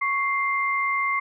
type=tone pair together; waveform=sine; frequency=1108.7 / 2095 Hz; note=C#6 / C7; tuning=0 / +2 cents; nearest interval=major seventh; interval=1102 cents; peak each=-24 dBFS; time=0.01-1.2 s; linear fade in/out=10 ms; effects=none